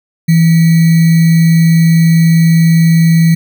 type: tone with sample-and-hold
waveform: sine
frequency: 164.81 Hz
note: E3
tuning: in tune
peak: -4 dBFS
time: 0.28-3.35 s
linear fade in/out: 10 ms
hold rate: 2100 Hz
effects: none